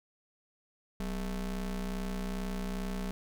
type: ring-modulated tone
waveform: square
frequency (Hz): 110.6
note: A2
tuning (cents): +9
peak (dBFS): -31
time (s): 1-3.11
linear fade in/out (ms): 0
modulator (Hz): 79.4
effects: none